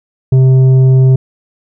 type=tone with tanh clipping; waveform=sine; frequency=130.81 Hz; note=C3; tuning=in tune; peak=-5 dBFS; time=0.32-1.16 s; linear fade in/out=5 ms; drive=7 dB; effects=none